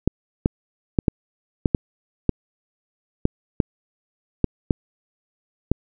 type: clicks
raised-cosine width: 3 ms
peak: -3 dBFS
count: 12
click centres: 0.076 / 0.459 / 0.988 / 1.082 / 1.658 / 1.748 / 2.293 / 3.254 / 3.602 / 4.443 / 4.708 / 5.716 s
effects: none